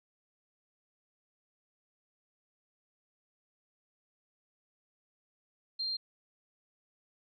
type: tone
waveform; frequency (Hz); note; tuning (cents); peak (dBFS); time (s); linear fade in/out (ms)
sine; 4186; C8; 0; -32; 5.79-5.97; 10
effects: none